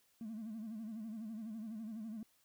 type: tone with vibrato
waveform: triangle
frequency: 220 Hz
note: A3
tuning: in tune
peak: -39 dBFS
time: 0.21-2.23 s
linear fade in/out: 2 ms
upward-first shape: sine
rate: 12 Hz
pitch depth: 91 cents each way
effects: tanh soft clip ceiling -38 dBFS + white hiss -73 dBFS RMS until 2.44 s